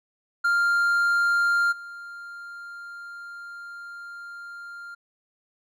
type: tone with level steps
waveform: triangle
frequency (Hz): 1396.9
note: F6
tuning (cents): 0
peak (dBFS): -17 / -35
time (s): 0.44-4.95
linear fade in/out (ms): 10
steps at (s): 1.71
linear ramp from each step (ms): 20
effects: none